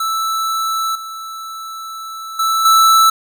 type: tone with level steps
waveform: square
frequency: 1318.5 Hz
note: E6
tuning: in tune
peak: -17 / -27 / -14 / -8 dBFS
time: 0-3.1 s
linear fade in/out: 5 ms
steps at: 0.95 / 2.39 / 2.65 s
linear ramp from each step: 5 ms
effects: none